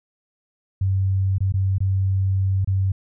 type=tone with dropouts; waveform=sine; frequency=96 Hz; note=G2; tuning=36 cents flat; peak=-17 dBFS; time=0.81-2.92 s; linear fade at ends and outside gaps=5 ms; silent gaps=1.383-1.405 / 1.523-1.539 / 1.783-1.804 / 2.647-2.674 s; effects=none